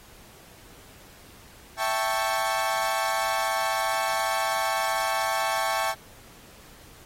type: chord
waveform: 30% pulse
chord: A dominant seventh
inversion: second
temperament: equal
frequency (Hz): 659.3 / 784 / 880 / 1108.7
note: E5 / G5 / A5 / C#6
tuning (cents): 0 / 0 / 0 / 0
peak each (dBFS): -27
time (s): 1.77-5.95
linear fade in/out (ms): 50
effects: pink hiss -51 dBFS RMS until 7.05 s + AAC 48 kbps